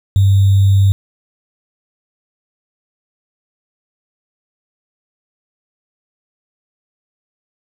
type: tone with sample-and-hold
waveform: sine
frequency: 98 Hz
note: G2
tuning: in tune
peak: -7 dBFS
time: 0.16-0.92 s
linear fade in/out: 0 ms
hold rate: 3675 Hz
effects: none